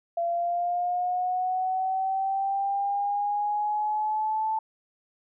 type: linear sweep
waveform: sine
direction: up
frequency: 680 to 880 Hz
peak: -24 dBFS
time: 0.17-4.59 s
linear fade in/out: 5 ms
effects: none